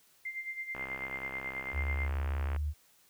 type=tone with tremolo; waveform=sine; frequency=2093 Hz; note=C7; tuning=in tune; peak=-34 dBFS; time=0.25-2.08 s; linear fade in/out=5 ms; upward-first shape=sine; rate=9.2 Hz; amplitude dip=70%
type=click train; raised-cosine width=0.5 ms; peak=-26 dBFS; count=121; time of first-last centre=0.75-2.563 s; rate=66.2 Hz
type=tone with pitch glide; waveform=sine; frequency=73.42 to 74.4 Hz; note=D2 to D2; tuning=0 to +23 cents; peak=-30 dBFS; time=1.72-2.74 s; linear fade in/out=50 ms; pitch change=+23 cents; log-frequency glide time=2.04-2.22 s
effects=white hiss -65 dBFS RMS until 3.09 s